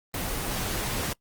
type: noise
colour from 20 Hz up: pink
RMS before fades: -30 dBFS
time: 0.14-1.13 s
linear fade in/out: 2 ms
effects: noise-tail reverb RT60 0.1 s tail -24 dB re dry + Opus 24 kbps